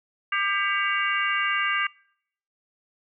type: harmonic tone with a mistuned harmonic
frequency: 398.5 Hz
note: G4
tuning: 28 cents sharp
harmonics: 3 / 4 / 5 / 6 / 7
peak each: -27 / -28 / -29 / -30 / -30 dBFS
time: 0.32-1.87 s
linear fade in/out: 5 ms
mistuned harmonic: 6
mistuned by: -100 cents
effects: noise-tail reverb RT60 0.7 s tail -26 dB re dry